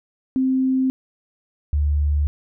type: tone pair in turn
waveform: sine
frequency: 261.4 / 73.35 Hz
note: C4 / D2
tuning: -1 / -2 cents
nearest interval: octave + minor seventh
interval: 2201 cents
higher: first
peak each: -16 dBFS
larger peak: neither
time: 0.36-0.9 / 1.73-2.27 s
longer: neither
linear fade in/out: 0 ms
effects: none